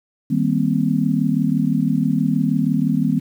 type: chord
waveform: sine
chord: C minor seventh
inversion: first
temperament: just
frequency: 156.98 / 196.22 / 235.5 / 261.6 Hz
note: Eb3 / G3 / Bb3 / C4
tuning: +16 / +2 / +18 / 0 cents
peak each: -21 dBFS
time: 0.3-3.2 s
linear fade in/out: 10 ms
effects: 8-bit